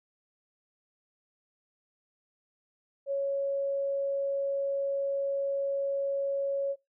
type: tone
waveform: sine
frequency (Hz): 554.4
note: C#5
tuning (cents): 0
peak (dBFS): -27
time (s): 3.06-6.76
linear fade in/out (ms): 50
effects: noise-tail reverb RT60 0.2 s tail -21 dB re dry